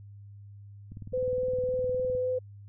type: click train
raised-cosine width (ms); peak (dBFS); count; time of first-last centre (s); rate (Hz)
5; -30; 25; 0.92-2.151; 19.5
type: tone with vibrato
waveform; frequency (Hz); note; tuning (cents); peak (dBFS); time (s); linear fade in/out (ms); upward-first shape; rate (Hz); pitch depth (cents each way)
sine; 506; B4; +42; -26; 1.13-2.39; 10; triangle; 3.6; 11
effects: added 101 Hz sine -45 dBFS peak until 2.68 s